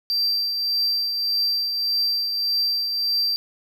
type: tone with tremolo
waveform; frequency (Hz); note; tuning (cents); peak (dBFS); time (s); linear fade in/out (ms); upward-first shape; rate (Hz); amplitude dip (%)
triangle; 4699; D8; 0; -17; 0.1-3.36; 0; triangle; 1.7; 45
effects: none